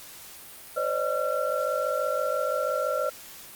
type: tone cluster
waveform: sine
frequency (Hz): 515 / 570 / 616 / 1364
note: C5 / C#5 / D#5 / F6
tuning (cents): -28 / +48 / -17 / -41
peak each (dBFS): -30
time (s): 0.76-3.1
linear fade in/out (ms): 10
effects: white hiss -45 dBFS RMS until 3.55 s + Opus 48 kbps